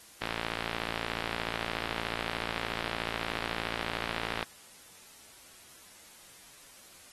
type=click train; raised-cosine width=0.3 ms; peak=-16 dBFS; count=240; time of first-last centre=0.22-4.428 s; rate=56.8 Hz; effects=white hiss -54 dBFS RMS until 7.12 s + AAC 32 kbps